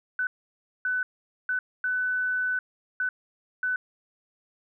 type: tone bursts at uneven times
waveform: sine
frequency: 1500 Hz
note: F#6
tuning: 23 cents sharp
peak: -24 dBFS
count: 6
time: 0.19-0.27 / 0.85-1.03 / 1.49-1.59 / 1.84-2.59 / 3-3.09 / 3.63-3.76 s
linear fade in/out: 2 ms
effects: none